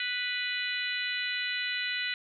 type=harmonic tone with a mistuned harmonic; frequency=493.9 Hz; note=B4; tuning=in tune; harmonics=3 / 4 / 5 / 6 / 7 / 8; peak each=-37 / -34 / -37 / -37 / -43 / -37 dBFS; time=0-2.14 s; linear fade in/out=2 ms; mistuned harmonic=8; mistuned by=+22 cents; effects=none